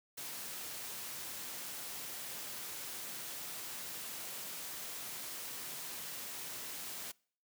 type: high-pass noise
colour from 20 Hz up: white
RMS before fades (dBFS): -44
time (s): 0.17-7.12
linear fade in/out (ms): 10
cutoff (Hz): 100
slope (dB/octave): 12
effects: noise-tail reverb RT60 0.5 s tail -25 dB re dry